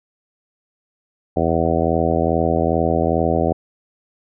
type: harmonic tone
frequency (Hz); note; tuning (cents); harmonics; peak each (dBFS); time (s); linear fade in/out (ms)
82.41; E2; 0; 1 / 2 / 3 / 4 / 5 / 6 / 7 / 8 / 9; -24 / -24 / -24 / -24 / -24 / -24 / -24 / -24 / -24; 1.36-3.53; 10
effects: none